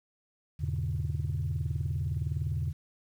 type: chord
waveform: sine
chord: E dominant seventh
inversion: none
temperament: equal with one note detuned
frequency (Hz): 82.41 / 103.83 / 123.47 / 143.15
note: E2 / G#2 / B2 / D3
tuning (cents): 0 / 0 / 0 / -44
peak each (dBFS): -32 / -35 / -35 / -33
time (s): 0.59-2.73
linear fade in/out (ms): 20
effects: tanh soft clip ceiling -22 dBFS + 10-bit